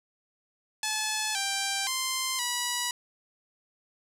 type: tone with pitch steps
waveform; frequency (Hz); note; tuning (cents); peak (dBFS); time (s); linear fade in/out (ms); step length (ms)
5% pulse; 862 / 787 / 1044 / 975; A5 / G5 / C6 / B5; -36 / +7 / -4 / -23; -15; 0.83-2.91; 2; 520
effects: low-pass 10000 Hz 12 dB/octave + 8-bit